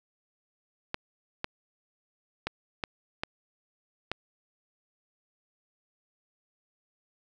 clicks, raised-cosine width 0.3 ms, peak -14 dBFS, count 6, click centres 0.944 / 1.444 / 2.47 / 2.838 / 3.235 / 4.116 s, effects none

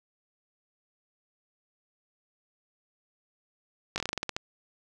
slowing click train, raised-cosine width 0.2 ms, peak -13 dBFS, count 11, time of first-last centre 3.96-4.365 s, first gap 19 ms, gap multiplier 1.16, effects none

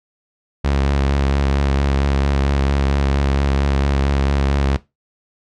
sawtooth tone with vibrato, 69.3 Hz, C#2, in tune, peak -11 dBFS, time 0.64-4.77 s, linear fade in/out 10 ms, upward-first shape sine, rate 4.4 Hz, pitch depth 28 cents each way, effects noise-tail reverb RT60 0.2 s tail -17 dB re dry + low-pass 5000 Hz 12 dB/octave

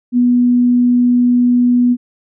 sine tone, 244.8 Hz, B3, 15 cents flat, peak -8 dBFS, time 0.12-1.97 s, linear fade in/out 50 ms, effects none

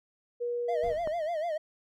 sine tone, 480.4 Hz, B4, 48 cents flat, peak -29 dBFS, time 0.4-0.94 s, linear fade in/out 20 ms
triangle tone with vibrato, 650 Hz, E5, 24 cents flat, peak -27 dBFS, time 0.68-1.58 s, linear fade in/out 10 ms, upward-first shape sine, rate 6.7 Hz, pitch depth 130 cents each way
brown noise with exponential decay, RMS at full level -42 dBFS, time 0.83-1.52 s, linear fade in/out 5 ms, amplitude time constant 150 ms
click, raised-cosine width 1 ms, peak -23 dBFS, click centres 1.074 s
effects none

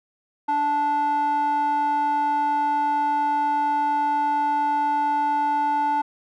square tone with band-pass filter, 291.9 Hz, D4, 10 cents flat, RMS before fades -22 dBFS, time 0.48-6.02 s, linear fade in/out 10 ms, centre 930 Hz, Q 5.1, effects none

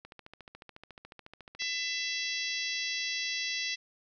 click train, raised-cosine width 0.3 ms, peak -31 dBFS, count 23, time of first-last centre 0.05-1.621 s, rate 14 Hz
harmonic tone, 668 Hz, E5, 23 cents sharp, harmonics 3 / 4 / 5 / 6 / 7 / 8 / 9, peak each -37 / -38 / -39 / -40 / -40 / -41 / -42 dBFS, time 1.59-3.76 s, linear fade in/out 20 ms
effects none

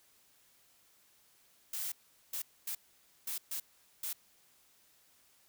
blue noise bursts at uneven times, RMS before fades -38 dBFS, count 6, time 1.73-1.92 / 2.33-2.42 / 2.67-2.75 / 3.27-3.38 / 3.51-3.6 / 4.03-4.13 s, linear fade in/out 5 ms, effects white hiss -67 dBFS RMS until 5.48 s

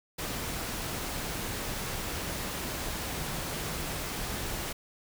sine tone in noise, 155.7 Hz, D#3, 2 cents sharp, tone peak -43 dBFS, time 3.1-3.98 s, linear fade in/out 10 ms, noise pink, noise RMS -35 dBFS, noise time 0.18-4.73 s, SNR -11 dB, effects none

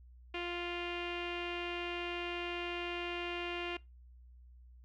sawtooth tone with low-pass filter, 349.2 Hz, F4, in tune, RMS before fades -39 dBFS, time 0.34-3.77 s, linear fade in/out 5 ms, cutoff 2700 Hz, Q 5.7, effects noise-tail reverb RT60 0.2 s tail -21 dB re dry + added 61 Hz sine -54 dBFS peak until 4.84 s

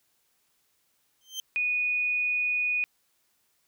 30% pulse tone with exponential growth, 3126 Hz, G7, 6 cents flat, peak -26 dBFS, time 1.21-1.4 s, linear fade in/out 1 ms, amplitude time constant 41 ms
sine tone, 2475 Hz, D#7, 10 cents flat, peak -24 dBFS, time 1.56-2.84 s, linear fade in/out 0 ms
effects white hiss -71 dBFS RMS until 3.67 s

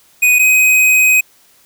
square tone pair in turn, 2489 / 2515 Hz, D#7 / D#7, 0 / +18 cents, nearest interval unison, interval 18 cents, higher second, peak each -8 dBFS, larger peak neither, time 0.22-0.39 / 0.39-1.21 s, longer second, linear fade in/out 10 ms, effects white hiss -50 dBFS RMS until 1.65 s

